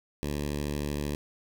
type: tone with notch filter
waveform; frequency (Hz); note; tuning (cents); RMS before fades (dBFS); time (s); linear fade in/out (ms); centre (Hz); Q
10% pulse; 73; D2; -10; -32; 0.23-1.15; 0; 1300; 1.3
effects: none